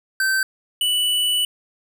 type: tone pair in turn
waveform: square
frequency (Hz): 1549 / 2965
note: G6 / F#7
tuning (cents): -21 / +3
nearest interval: major seventh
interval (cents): 1124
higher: second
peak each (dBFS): -18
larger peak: neither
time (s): 0.2-0.43 / 0.81-1.45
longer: second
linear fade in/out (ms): 2
effects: none